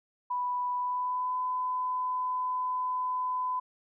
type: tone with pitch glide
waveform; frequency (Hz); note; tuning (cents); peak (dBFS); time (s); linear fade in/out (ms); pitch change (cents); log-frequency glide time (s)
sine; 988 to 1007.6; B5 to B5; 0 to +34; -28; 0.3-3.6; 10; +34; 0.76-1.37
effects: none